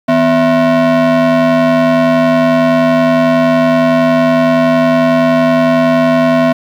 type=ring-modulated tone; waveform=square; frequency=205.3 Hz; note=G#3; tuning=20 cents flat; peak=-5 dBFS; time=0.08-6.53 s; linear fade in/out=10 ms; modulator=456 Hz; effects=low-pass 3000 Hz 12 dB/octave + 7-bit